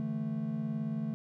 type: chord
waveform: triangle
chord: D suspended second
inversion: none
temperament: just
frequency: 146.83 / 165.19 / 220.2 Hz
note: D3 / E3 / A3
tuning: 0 / +4 / +2 cents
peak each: -36 / -37 / -32 dBFS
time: 0-1.14 s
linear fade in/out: 0 ms
effects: none